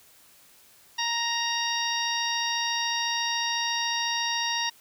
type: harmonic tone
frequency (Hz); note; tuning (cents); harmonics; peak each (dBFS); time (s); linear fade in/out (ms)
934; A#5; +3; 1 / 2 / 3 / 4 / 5 / 6; -31 / -32 / -33 / -32 / -36 / -32; 0.98-4.7; 10
effects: white hiss -56 dBFS RMS until 4.8 s